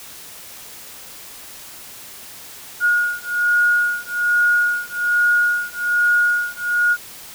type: beating tone pair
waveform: sine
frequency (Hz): 1438 / 1439.2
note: F#6 / F#6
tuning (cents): -50 / -48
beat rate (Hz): 1.2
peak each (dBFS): -18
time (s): 2.8-6.97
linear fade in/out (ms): 50
effects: white hiss -38 dBFS RMS until 7.34 s